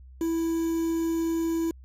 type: tone with quantisation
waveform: triangle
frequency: 329.6 Hz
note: E4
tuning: in tune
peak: -22 dBFS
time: 0.21-1.71 s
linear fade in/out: 2 ms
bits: 7
effects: added 64 Hz sine -45 dBFS peak until 1.84 s + AAC 48 kbps